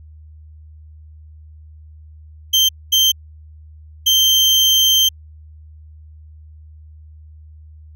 35% pulse tone bursts at uneven times, 3136 Hz, G7, in tune, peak -9 dBFS, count 3, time 2.53-2.69 / 2.92-3.12 / 4.06-5.09 s, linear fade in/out 10 ms, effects added 77 Hz sine -38 dBFS peak until 7.95 s

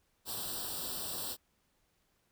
white noise with comb filter, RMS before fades -39 dBFS, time 0.25-1.37 s, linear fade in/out 50 ms, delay 0.23 ms, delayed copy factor +0.95, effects pink hiss -75 dBFS RMS until 2.31 s

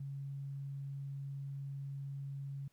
sine tone, 138.59 Hz, C#3, in tune, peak -40 dBFS, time 0-2.68 s, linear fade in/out 5 ms, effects pink hiss -75 dBFS RMS until 2.72 s

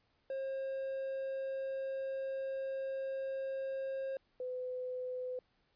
triangle / sine tone pair in turn, 536 / 505.2 Hz, C5 / B4, +42 / +39 cents, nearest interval minor second, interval 103 cents, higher first, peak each -34 / -37 dBFS, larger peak first, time 0.3-4.17 / 4.4-5.39 s, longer first, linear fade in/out 2 ms, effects pink hiss -75 dBFS RMS until 5.75 s + resampled to 11025 Hz

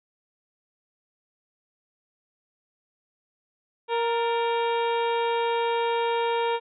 harmonic tone with a mistuned harmonic, 466.2 Hz, A#4, in tune, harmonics 1 / 2 / 3 / 4 / 5 / 6 / 7 / 8, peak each -25 / -26 / -38 / -40 / -37 / -40 / -41 / -41 dBFS, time 3.88-6.6 s, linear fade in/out 50 ms, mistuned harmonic 4, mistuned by -80 cents, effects none

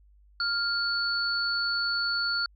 sine tone pair together, 1400 / 4445 Hz, F6 / C#8, +4 / +4 cents, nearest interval octave + minor sixth, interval 2000 cents, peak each -28 dBFS, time 0.4-2.46 s, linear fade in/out 2 ms, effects added 50 Hz sine -55 dBFS peak until 2.55 s

